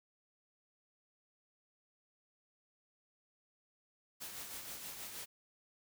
white noise with tremolo, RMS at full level -45 dBFS, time 4.2-5.26 s, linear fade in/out 20 ms, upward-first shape sine, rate 6.3 Hz, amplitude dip 40%, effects none

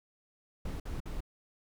brown noise bursts, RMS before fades -37 dBFS, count 3, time 0.65-1.206 s, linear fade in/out 5 ms, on 150 ms, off 53 ms, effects none

